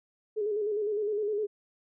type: tone with vibrato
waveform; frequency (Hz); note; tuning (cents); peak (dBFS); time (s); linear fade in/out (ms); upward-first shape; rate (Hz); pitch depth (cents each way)
sine; 419.4; G#4; +17; -27; 0.36-1.47; 20; square; 9.8; 49
effects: none